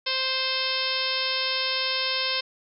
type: harmonic tone with a mistuned harmonic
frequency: 523.3 Hz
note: C5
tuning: in tune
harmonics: 1 / 2 / 3 / 4 / 5 / 6 / 7 / 8 / 9 / 10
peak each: -35 / -35 / -36 / -35 / -32 / -32 / -32 / -33 / -34 / -31 dBFS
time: 0.06-2.41 s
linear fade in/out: 10 ms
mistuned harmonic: 9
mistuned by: -33 cents
effects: none